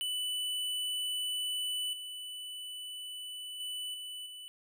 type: tone with level steps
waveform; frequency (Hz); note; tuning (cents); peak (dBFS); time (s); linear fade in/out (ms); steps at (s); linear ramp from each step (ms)
square; 2983; F#7; +13; -33 / -41 / -37 / -41 / -45; 0.01-4.48; 0; 1.93 / 3.6 / 3.94 / 4.26; 2
effects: none